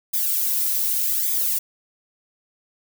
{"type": "noise with flanger", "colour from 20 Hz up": "violet", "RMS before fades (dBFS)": -22, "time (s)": [0.13, 1.59], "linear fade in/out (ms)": 10, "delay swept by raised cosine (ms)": [0.7, 2.8], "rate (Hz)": 0.85, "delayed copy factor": -0.95, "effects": []}